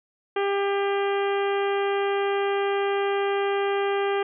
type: harmonic tone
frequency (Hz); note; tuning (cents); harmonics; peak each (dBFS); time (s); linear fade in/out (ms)
398.6; G4; +29; 1 / 2 / 3 / 4 / 5 / 6 / 7 / 8; -23 / -29 / -33 / -35 / -37 / -39 / -40 / -41; 0.36-4.23; 5
effects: none